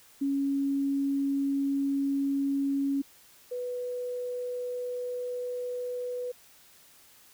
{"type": "tone pair in turn", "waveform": "sine", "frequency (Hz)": [277.2, 493.9], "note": ["C#4", "B4"], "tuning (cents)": [0, 0], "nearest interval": "minor seventh", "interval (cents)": 1000, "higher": "second", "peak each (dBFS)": [-25, -31], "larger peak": "first", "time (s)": [[0.21, 3.02], [3.51, 6.32]], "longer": "neither", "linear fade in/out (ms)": 10, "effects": ["white hiss -57 dBFS RMS until 7.33 s"]}